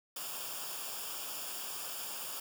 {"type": "noise with comb filter", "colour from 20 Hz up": "white", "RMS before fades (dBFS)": -41, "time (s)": [0.16, 2.4], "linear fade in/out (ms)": 5, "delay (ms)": 0.49, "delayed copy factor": -0.7, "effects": []}